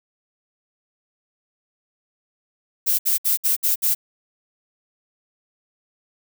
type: noise bursts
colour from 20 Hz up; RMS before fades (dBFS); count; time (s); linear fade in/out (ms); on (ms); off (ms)
violet; -19; 6; 2.86-3.95; 20; 130; 62
effects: none